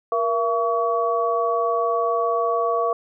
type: tone cluster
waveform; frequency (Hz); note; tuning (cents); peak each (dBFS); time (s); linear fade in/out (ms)
sine; 471.4 / 676 / 1131; A#4 / E5 / C#6; +19 / +43 / +34; -23; 0.12-2.93; 2
effects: none